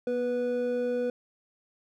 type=tone pair together; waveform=triangle; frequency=243.2 / 491.8 Hz; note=B3 / B4; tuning=-26 / -7 cents; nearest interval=octave; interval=1219 cents; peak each=-31 / -25 dBFS; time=0.07-1.1 s; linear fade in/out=2 ms; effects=none